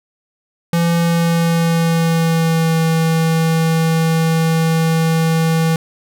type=tone with pitch glide; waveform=square; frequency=169.1 to 162.59 Hz; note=E3 to E3; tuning=+44 to -24 cents; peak=-13 dBFS; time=0.73-5.76 s; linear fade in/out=2 ms; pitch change=-68 cents; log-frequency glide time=0.97-2.8 s; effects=none